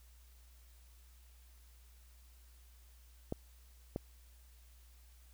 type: clicks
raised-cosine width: 2 ms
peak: -23 dBFS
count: 2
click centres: 3.324 / 3.961 s
effects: added 60 Hz sine -58 dBFS peak until 5.33 s + white hiss -68 dBFS RMS until 5.33 s